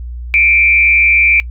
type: tone with frequency modulation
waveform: sine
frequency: 2349 Hz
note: D7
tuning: in tune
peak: -7 dBFS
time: 0.34-1.4 s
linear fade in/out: 0 ms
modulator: 151 Hz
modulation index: 0.64
effects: noise-tail reverb RT60 0.1 s tail -22 dB re dry + added 60 Hz sine -22 dBFS peak until 1.5 s